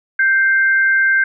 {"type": "tone pair together", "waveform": "sine", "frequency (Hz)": [1567.5, 2100], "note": ["G6", "C7"], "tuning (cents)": [-1, 6], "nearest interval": "perfect fourth", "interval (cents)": 507, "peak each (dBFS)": [-11, -21], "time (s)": [0.19, 1.24], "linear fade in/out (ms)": 5, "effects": []}